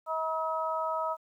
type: harmonic tone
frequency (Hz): 319.8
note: D#4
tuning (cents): +48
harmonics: 2 / 3 / 4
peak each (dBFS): -33 / -33 / -33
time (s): 0.06-1.17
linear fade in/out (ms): 50
effects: 11-bit